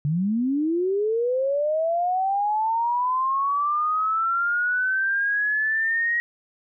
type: linear sweep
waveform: sine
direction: up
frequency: 140 to 1897 Hz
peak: -20 dBFS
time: 0.05-6.2 s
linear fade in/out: 0 ms
effects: none